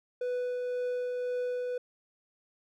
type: tone with tremolo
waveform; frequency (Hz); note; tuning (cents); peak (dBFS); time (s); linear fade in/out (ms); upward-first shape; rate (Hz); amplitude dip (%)
triangle; 495.3; B4; +5; -27; 0.21-1.78; 5; triangle; 1.9; 25
effects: none